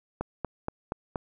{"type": "click train", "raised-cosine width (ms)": 1, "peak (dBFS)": -16, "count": 5, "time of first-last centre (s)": [0.21, 1.158], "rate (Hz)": 4.22, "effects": []}